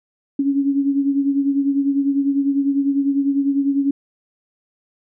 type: beating tone pair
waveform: sine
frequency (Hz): 277.2 / 287.2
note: C#4 / D4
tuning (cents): 0 / -39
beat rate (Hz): 10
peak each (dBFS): -16 / -23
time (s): 0.39-3.91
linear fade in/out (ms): 5
effects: none

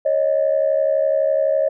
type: tone pair together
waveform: sine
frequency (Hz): 550.4 / 622.3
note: C#5 / D#5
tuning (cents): -12 / 0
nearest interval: major second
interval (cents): 212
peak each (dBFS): -17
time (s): 0.05-1.69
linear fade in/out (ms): 10
effects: tanh soft clip ceiling -8 dBFS

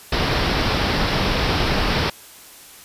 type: low-pass noise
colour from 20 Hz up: pink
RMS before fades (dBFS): -20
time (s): 0.12-2.1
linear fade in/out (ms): 5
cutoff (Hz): 5500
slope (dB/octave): 96
effects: white hiss -43 dBFS RMS until 2.84 s + resampled to 32000 Hz

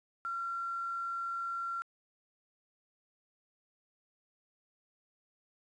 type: tone with quantisation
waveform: sine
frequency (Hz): 1369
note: F6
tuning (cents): -35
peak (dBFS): -34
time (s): 0.25-1.82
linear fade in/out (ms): 0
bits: 10
effects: resampled to 22050 Hz

